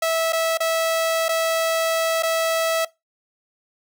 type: tone with dropouts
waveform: sawtooth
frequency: 653 Hz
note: E5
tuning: 17 cents flat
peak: -15 dBFS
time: 0.02-2.85 s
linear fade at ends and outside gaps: 5 ms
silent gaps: 0.324-0.33 / 0.574-0.603 / 1.284-1.29 / 2.225-2.232 s
effects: noise-tail reverb RT60 0.2 s tail -20 dB re dry